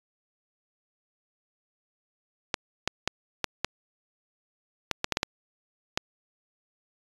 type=clicks; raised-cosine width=0.2 ms; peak=-7 dBFS; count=11; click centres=2.542 / 2.876 / 3.076 / 3.443 / 3.646 / 4.913 / 5.044 / 5.123 / 5.171 / 5.231 / 5.975 s; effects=resampled to 24000 Hz